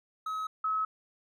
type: tone pair in turn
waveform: triangle / sine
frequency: 1279 / 1286.1 Hz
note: D#6 / E6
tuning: +47 / -43 cents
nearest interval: unison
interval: 10 cents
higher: second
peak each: -30 / -27 dBFS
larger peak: second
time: 0.26-0.47 / 0.64-0.85 s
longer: neither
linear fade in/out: 5 ms
effects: none